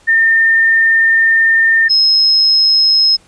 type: tone pair in turn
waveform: sine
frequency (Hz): 1811 / 5152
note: A6 / E8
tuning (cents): +49 / -41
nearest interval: octave + tritone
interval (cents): 1810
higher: second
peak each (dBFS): -7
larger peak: neither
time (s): 0.07-1.89 / 1.89-3.17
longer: first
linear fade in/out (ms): 20
effects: pink hiss -48 dBFS RMS until 3.27 s + resampled to 22050 Hz